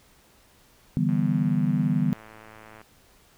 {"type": "chord", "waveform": "sine", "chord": "E minor seventh", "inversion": "third", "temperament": "equal with one note detuned", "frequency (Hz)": [146.83, 164.81, 196, 244.5], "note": ["D3", "E3", "G3", "B3"], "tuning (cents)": [0, 0, 0, -17], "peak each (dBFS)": -26, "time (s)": [0.97, 2.13], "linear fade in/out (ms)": 0}
{"type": "click train", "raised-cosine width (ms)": 0.5, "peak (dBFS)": -31, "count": 189, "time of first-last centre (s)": [1.09, 2.815], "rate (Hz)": 109}
{"effects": ["pink hiss -58 dBFS RMS until 3.37 s"]}